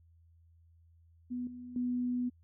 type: tone with level steps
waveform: sine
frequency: 246.9 Hz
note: B3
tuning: in tune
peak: -34 / -43 / -30 dBFS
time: 1.3-2.3 s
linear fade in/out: 20 ms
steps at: 1.47 / 1.76 s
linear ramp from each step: 2 ms
effects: added 83 Hz sine -60 dBFS peak until 2.43 s